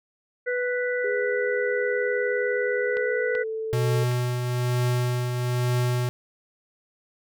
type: harmonic tone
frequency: 493.9 Hz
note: B4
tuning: in tune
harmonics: 1 / 3 / 4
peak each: -25 / -30 / -31 dBFS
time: 0.46-3.44 s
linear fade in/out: 20 ms
type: tone with pitch glide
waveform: sine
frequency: 414.4 to 441.6 Hz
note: G#4 to A4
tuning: -4 to +6 cents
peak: -27 dBFS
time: 1.04-4.04 s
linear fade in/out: 5 ms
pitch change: +110 cents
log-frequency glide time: 2.81-3.26 s
type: click train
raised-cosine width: 0.3 ms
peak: -21 dBFS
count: 4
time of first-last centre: 2.97-4.115 s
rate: 2.62 Hz
type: tone with tremolo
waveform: square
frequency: 123.47 Hz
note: B2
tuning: in tune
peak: -21 dBFS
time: 3.73-6.09 s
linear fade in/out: 0 ms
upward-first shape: triangle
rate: 1.1 Hz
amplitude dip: 45%
effects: none